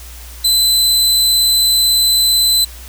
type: tone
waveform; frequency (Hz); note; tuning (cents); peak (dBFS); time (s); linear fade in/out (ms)
sawtooth; 4031; B7; +35; -7; 0.44-2.65; 10
effects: added 60 Hz sine -32 dBFS peak until 2.88 s + white hiss -37 dBFS RMS until 2.88 s